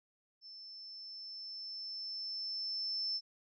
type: tone with level ramp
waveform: sine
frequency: 5300 Hz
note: E8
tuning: 9 cents sharp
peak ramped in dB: -49 to -33 dBFS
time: 0.41-3.21 s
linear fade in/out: 50 ms
effects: none